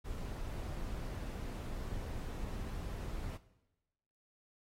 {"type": "noise", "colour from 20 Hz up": "brown", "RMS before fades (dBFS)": -41, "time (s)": [0.04, 3.38], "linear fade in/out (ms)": 20, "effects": ["noise-tail reverb RT60 1.0 s tail -17 dB re dry", "AAC 48 kbps"]}